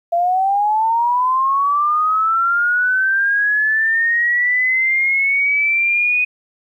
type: linear sweep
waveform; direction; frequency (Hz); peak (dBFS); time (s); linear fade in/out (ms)
sine; up; 676 to 2494; -13; 0.12-6.25; 10
effects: 9-bit